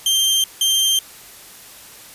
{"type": "tone pair in turn", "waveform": "sawtooth", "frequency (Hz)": [3156, 3156], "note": ["G7", "G7"], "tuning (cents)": [11, 11], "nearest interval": "unison", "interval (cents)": 0, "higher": "neither", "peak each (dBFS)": -11, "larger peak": "neither", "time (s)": [[0.06, 0.44], [0.61, 0.99]], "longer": "neither", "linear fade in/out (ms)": 2, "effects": ["white hiss -41 dBFS RMS until 2.14 s", "resampled to 32000 Hz"]}